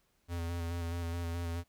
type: tone with vibrato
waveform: square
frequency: 85.1 Hz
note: F2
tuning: 44 cents flat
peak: -35 dBFS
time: 0.28-1.64 s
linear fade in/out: 50 ms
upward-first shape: square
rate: 4.7 Hz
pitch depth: 22 cents each way
effects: pink hiss -74 dBFS RMS until 1.68 s